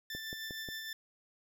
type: tone with tremolo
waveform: 20% pulse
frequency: 1771 Hz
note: A6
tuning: 11 cents sharp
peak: -34 dBFS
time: 0.1-0.93 s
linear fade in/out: 2 ms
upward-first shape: sine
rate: 6.5 Hz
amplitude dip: 30%
type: click train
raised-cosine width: 2 ms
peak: -31 dBFS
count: 4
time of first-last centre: 0.15-0.688 s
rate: 5.58 Hz
effects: none